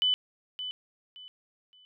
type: tone with echo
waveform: sine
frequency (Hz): 3000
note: F#7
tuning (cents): +23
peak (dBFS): -22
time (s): 0.02-0.14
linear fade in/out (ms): 0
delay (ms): 570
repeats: 3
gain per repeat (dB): -11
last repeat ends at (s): 1.85
effects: none